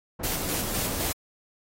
pink low-pass noise, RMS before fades -34 dBFS, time 0.19-1.12 s, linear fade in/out 10 ms, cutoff 970 Hz, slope 12 dB/octave
white noise with tremolo, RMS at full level -30 dBFS, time 0.23-1.13 s, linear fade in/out 10 ms, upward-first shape square, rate 3.9 Hz, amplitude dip 35%
effects AAC 48 kbps

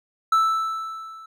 triangle tone with level ramp, 1318.5 Hz, E6, in tune, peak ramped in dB -12 to -38 dBFS, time 0.32-1.26 s, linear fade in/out 5 ms, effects none

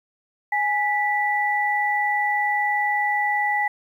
sine tone pair together, 830.6 / 1967.5 Hz, G#5 / B6, 0 / -7 cents, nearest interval octave + minor third, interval 1493 cents, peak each -22 dBFS, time 0.52-3.68 s, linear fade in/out 5 ms, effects 9-bit

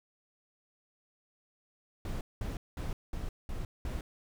brown noise bursts, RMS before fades -36 dBFS, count 6, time 2.05-4.01 s, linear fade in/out 2 ms, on 160 ms, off 200 ms, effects none

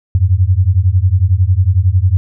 sine beating tone pair, 87.31 / 98.31 Hz, F2 / G2, 0 / +5 cents, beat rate 11 Hz, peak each -11 dBFS, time 0.15-2.17 s, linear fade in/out 0 ms, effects none

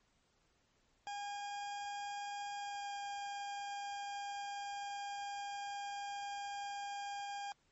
40% pulse tone with pitch glide, 813 to 806.9 Hz, G#5 to G5, -37 to +50 cents, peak -40 dBFS, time 1.07-7.52 s, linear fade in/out 0 ms, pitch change -13 cents, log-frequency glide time 2.54-2.94 s, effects pink hiss -75 dBFS RMS until 7.71 s + MP3 32 kbps

